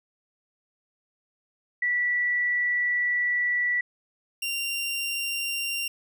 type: tone pair in turn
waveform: sine / sawtooth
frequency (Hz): 1956 / 2773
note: B6 / F7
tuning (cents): -17 / -13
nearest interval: tritone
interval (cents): 604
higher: second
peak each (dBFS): -22 / -24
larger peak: first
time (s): 1.82-3.81 / 4.42-5.88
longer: first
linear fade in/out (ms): 5
effects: none